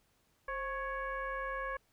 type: tone with frequency modulation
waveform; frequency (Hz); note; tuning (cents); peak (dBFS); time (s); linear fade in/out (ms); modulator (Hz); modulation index
sine; 1100; C#6; -14; -35; 0.48-1.77; 5; 570; 1.3
effects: pink hiss -73 dBFS RMS until 1.92 s